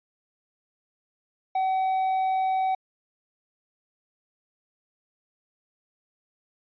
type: tone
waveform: triangle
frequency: 758 Hz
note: F#5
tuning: 42 cents sharp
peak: -20 dBFS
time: 1.55-2.75 s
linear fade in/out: 5 ms
effects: resampled to 11025 Hz

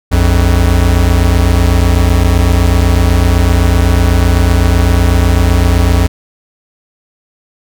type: tone pair together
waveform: square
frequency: 59.38 / 87.31 Hz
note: A#1 / F2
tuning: +33 / 0 cents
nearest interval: perfect fifth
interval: 667 cents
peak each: -10 dBFS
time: 0.11-6.08 s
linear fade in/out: 20 ms
effects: none

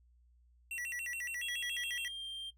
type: tone with vibrato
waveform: square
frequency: 2300 Hz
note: D7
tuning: 37 cents flat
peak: -39 dBFS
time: 0.71-2.08 s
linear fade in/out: 2 ms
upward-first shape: square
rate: 7.1 Hz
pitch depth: 290 cents each way
type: tone with pitch glide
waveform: triangle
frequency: 3298 to 3175 Hz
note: G#7 to G7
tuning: -13 to +21 cents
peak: -38 dBFS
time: 1.41-2.51 s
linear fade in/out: 20 ms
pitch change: -66 cents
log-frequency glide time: 1.57-2.28 s
effects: noise-tail reverb RT60 0.1 s tail -19 dB re dry + added 60 Hz sine -63 dBFS peak until 2.57 s

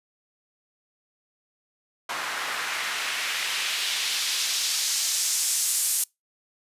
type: noise with band-pass filter sweep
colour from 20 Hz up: white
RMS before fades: -27 dBFS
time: 2.09-6.04 s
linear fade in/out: 5 ms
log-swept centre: 1200 to 9300 Hz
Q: 1.2
effects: noise-tail reverb RT60 0.2 s tail -26 dB re dry + resampled to 32000 Hz

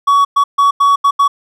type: tone bursts at uneven times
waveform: triangle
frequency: 1126 Hz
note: C#6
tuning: 27 cents sharp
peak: -5 dBFS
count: 6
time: 0.07-0.25 / 0.36-0.44 / 0.58-0.71 / 0.8-0.96 / 1.04-1.11 / 1.19-1.28 s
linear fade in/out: 10 ms
effects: none

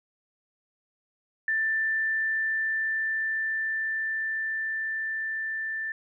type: tone with level ramp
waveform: sine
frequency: 1773 Hz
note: A6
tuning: 13 cents sharp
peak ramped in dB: -23 to -29 dBFS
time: 1.48-5.92 s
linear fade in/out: 2 ms
effects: none

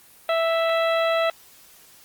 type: harmonic tone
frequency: 659.3 Hz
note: E5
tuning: in tune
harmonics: 1 / 2 / 3 / 4 / 5 / 6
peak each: -20 / -26 / -30 / -32 / -34 / -36 dBFS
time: 0.29-1.3 s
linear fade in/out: 2 ms
effects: white hiss -51 dBFS RMS until 2.04 s + Opus 24 kbps

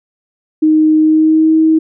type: tone with pitch glide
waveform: sine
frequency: 311.1 to 318 Hz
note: D#4 to D#4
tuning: 0 to +38 cents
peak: -6 dBFS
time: 0.62-1.79 s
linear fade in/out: 10 ms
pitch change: +38 cents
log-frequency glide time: 0.99-1.54 s
effects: none

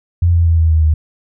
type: tone with pitch steps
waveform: sine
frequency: 86.4 / 84.57 / 82.78 / 81.03 / 79.32 / 77.64 Hz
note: F2 / E2 / E2 / E2 / D#2 / D#2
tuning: -18 / +45 / +8 / -29 / +34 / -3 cents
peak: -8 dBFS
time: 0.22-0.94 s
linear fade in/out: 5 ms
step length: 120 ms
effects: none

